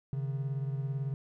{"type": "beating tone pair", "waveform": "triangle", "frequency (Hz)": [135.1, 153.1], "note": ["C#3", "D#3"], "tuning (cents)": [-44, -28], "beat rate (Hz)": 18, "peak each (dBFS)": [-30, -37], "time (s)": [0.13, 1.14], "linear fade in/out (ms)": 0, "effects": []}